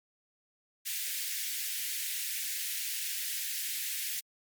white high-pass noise, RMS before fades -35 dBFS, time 0.85-4.21 s, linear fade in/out 20 ms, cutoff 1700 Hz, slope 48 dB/octave, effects MP3 96 kbps

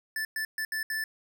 square tone bursts at uneven times, 1756 Hz, A6, 4 cents flat, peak -30 dBFS, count 5, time 0.16-0.25 / 0.36-0.45 / 0.58-0.65 / 0.72-0.83 / 0.9-1.04 s, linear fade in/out 2 ms, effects none

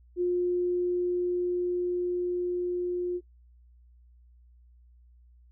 sine tone with level ramp, 355.7 Hz, F4, 32 cents sharp, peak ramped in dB -23 to -27 dBFS, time 0.16-3.21 s, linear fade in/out 50 ms, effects noise-tail reverb RT60 0.1 s tail -19 dB re dry + added 60 Hz sine -54 dBFS peak until 5.51 s

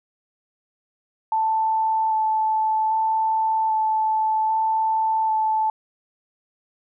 sine tone with vibrato, 878 Hz, A5, 4 cents flat, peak -18 dBFS, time 1.32-5.7 s, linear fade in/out 2 ms, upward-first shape square, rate 0.63 Hz, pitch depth 9 cents each way, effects none

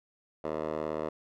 10% pulse tone with band-pass filter, 77.6 Hz, D#2, 4 cents flat, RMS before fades -34 dBFS, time 0.44-1.09 s, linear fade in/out 5 ms, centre 650 Hz, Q 2.3, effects none

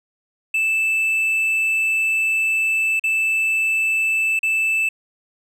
triangle tone with dropouts, 2637 Hz, E7, in tune, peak -15 dBFS, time 0.54-4.89 s, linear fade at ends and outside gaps 5 ms, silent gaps 2.996-3.038 / 4.392-4.43 s, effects none

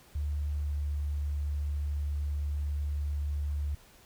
sine tone with pitch glide, 73.42 to 72.87 Hz, D2 to D2, 0 to -13 cents, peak -29 dBFS, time 0.15-3.75 s, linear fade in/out 5 ms, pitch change -13 cents, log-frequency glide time 0.63-0.75 s, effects pink hiss -58 dBFS RMS until 4.05 s

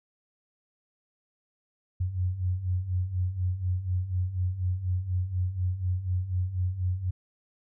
sine beating tone pair, 88.6 / 92.7 Hz, F2 / F#2, +25 / +4 cents, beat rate 4.1 Hz, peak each -32 / -27 dBFS, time 2-7.11 s, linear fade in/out 10 ms, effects none

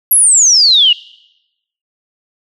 sine exponential sweep, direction down, 11690 to 2794 Hz, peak -5 dBFS, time 0.11-0.93 s, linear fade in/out 5 ms, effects noise-tail reverb RT60 0.9 s tail -22 dB re dry

